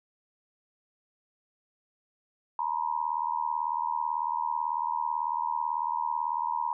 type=tone with amplitude modulation; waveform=sine; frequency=955 Hz; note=A#5; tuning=42 cents sharp; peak=-23 dBFS; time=2.59-6.73 s; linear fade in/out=2 ms; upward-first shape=sine; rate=78.1 Hz; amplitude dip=95%; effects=none